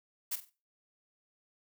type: noise with echo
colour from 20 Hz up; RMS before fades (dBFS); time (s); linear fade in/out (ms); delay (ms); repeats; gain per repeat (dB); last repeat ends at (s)
blue; -34; 0.31-0.36; 10; 47; 3; -11; 0.501
effects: noise-tail reverb RT60 0.3 s tail -17 dB re dry